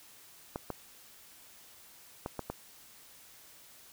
clicks, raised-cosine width 1 ms, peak -21 dBFS, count 5, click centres 0.559 / 0.703 / 2.261 / 2.393 / 2.5 s, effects white hiss -56 dBFS RMS until 3.92 s

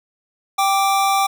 square tone pair together, 784 / 1174.7 Hz, G5 / D6, 0 / 0 cents, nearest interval perfect fifth, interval 700 cents, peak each -17 / -20 dBFS, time 0.58-1.27 s, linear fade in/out 10 ms, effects none

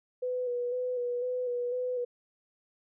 sine tone with vibrato, 493.9 Hz, B4, in tune, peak -29 dBFS, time 0.22-2.05 s, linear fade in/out 10 ms, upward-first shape square, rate 2 Hz, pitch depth 25 cents each way, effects none

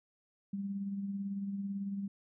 sine tone with tremolo, 198.3 Hz, G3, 20 cents sharp, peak -33 dBFS, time 0.53-2.08 s, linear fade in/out 5 ms, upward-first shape sine, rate 18 Hz, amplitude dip 40%, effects none

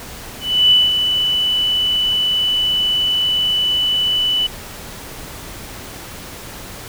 sine tone with ADSR envelope, 2981 Hz, F#7, 12 cents sharp, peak -7 dBFS, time 0.4-4.47 s, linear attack 310 ms, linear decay 200 ms, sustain -7 dB, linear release 8 ms, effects pink hiss -33 dBFS RMS until 6.88 s

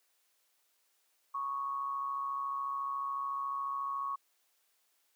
sine tone with amplitude modulation, 1108.7 Hz, C#6, in tune, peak -31 dBFS, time 1.34-4.16 s, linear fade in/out 10 ms, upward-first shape sine, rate 134 Hz, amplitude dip 50%, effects white hiss -74 dBFS RMS until 5.15 s + high-pass 400 Hz 12 dB/octave

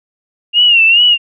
sine tone with vibrato, 2793 Hz, F7, 1 cent flat, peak -5 dBFS, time 0.53-1.18 s, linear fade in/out 50 ms, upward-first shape sine, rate 2.4 Hz, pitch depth 95 cents each way, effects none

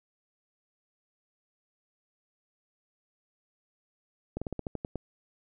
slowing click train, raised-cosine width 2 ms, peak -20 dBFS, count 9, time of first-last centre 4.37-4.957 s, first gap 46 ms, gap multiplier 1.13, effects none

